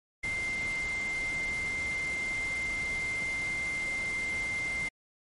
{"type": "tone in noise", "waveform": "sine", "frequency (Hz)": 2093, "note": "C7", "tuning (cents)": 0, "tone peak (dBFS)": -30, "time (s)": [0.23, 4.89], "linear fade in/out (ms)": 10, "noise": "pink", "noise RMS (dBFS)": -42, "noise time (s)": [0.23, 4.89], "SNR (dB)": 9, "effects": ["MP3 48 kbps"]}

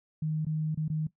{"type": "tone with dropouts", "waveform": "sine", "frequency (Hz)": 155.56, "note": "D#3", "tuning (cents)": 0, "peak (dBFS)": -27, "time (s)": [0.22, 1.07], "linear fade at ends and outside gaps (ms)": 5, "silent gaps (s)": [[0.45, 0.466], [0.747, 0.773], [0.881, 0.899]], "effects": ["noise-tail reverb RT60 0.1 s tail -17 dB re dry"]}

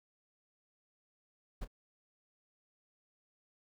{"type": "noise with echo", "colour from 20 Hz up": "brown", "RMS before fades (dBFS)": -38, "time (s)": [1.61, 1.65], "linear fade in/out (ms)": 10, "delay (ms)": 27, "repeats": 1, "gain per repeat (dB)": -14, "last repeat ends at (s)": 1.677, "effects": []}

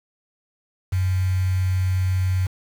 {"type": "tone with quantisation", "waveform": "sine", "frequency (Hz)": 92.8, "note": "F#2", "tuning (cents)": 6, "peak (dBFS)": -18, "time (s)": [0.92, 2.47], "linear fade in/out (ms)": 10, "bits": 6, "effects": []}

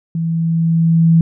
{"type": "tone with level ramp", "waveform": "sine", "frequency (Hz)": 164.81, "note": "E3", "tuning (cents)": 0, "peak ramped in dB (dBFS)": [-16, -6], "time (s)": [0.15, 1.21], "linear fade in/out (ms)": 2, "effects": []}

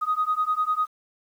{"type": "beating tone pair", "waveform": "sine", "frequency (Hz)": [1244.5, 1254.5], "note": ["D#6", "D#6"], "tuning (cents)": [0, 14], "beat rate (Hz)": 10, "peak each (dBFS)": -24, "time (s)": [0.01, 0.87], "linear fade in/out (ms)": 20, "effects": ["tanh soft clip ceiling -14 dBFS", "9-bit"]}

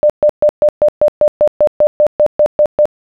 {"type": "tone bursts", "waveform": "sine", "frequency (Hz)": 598, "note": "D5", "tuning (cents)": 31, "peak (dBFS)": -5, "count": 15, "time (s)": [0.03, 2.855], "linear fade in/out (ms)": 0, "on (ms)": 67, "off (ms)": 130, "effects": []}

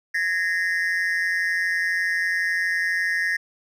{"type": "tone cluster", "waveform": "triangle", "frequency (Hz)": [1673, 1845, 2040], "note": ["G#6", "A#6", "C7"], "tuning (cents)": [12, -18, -44], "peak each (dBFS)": [-25, -21, -28], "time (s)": [0.14, 3.37], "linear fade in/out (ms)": 10, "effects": []}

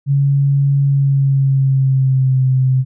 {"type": "tone with pitch glide", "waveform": "sine", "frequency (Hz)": [139.7, 130.34], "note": ["C#3", "C3"], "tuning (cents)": [14, -6], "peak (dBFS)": -10, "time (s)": [0.06, 2.85], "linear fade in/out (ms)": 50, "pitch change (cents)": -120, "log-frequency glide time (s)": [0.85, 2.43], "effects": []}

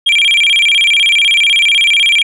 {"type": "tone with vibrato", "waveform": "sine", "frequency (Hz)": 2760, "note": "F7", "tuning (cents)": -21, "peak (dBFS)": -4, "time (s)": [0.06, 2.23], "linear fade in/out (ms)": 10, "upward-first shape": "square", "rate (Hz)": 16, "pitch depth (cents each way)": 280, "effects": ["tanh soft clip ceiling -6 dBFS"]}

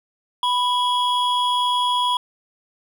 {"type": "tone pair together", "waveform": "triangle", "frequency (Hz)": [987.8, 3323], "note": ["B5", "G#7"], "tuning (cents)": [0, 0], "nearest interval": "octave + major sixth", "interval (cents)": 2100, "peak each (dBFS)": [-17, -21], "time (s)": [0.43, 2.17], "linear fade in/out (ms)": 2, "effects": []}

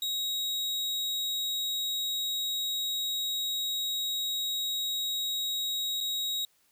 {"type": "tone with dropouts", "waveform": "40% pulse", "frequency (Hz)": 3800, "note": "A#7", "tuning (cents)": 33, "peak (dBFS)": -28, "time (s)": [0.02, 6.45], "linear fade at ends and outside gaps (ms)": 2, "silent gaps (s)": [6.005, 6.009], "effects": ["white hiss -68 dBFS RMS until 6.71 s"]}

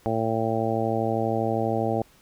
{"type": "harmonic tone", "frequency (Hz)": 112.5, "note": "A2", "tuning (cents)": 39, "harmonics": [1, 2, 3, 4, 5, 6, 7], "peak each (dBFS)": [-30, -30, -30, -30, -30, -30, -30], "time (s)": [0.06, 2.02], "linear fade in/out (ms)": 0, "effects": ["pink hiss -57 dBFS RMS until 2.21 s"]}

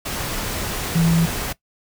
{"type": "tone in noise", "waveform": "sine", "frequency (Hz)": 166, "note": "E3", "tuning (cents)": 12, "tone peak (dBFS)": -14, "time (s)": [0.95, 1.26], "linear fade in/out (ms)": 10, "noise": "pink", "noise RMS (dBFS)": -26, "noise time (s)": [0.05, 1.53], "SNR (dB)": 9, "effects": ["noise-tail reverb RT60 0.1 s tail -19 dB re dry"]}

